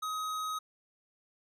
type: tone with hard clipping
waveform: sine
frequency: 1263 Hz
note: D#6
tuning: 26 cents sharp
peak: -35 dBFS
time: 0.02-0.59 s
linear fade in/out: 10 ms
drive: 15 dB
effects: none